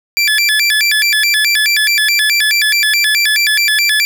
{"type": "tone with vibrato", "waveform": "25% pulse", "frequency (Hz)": 2012, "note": "B6", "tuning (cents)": 32, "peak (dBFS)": -6, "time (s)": [0.17, 4.05], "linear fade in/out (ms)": 0, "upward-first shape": "square", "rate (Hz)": 4.7, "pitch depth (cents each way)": 270, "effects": []}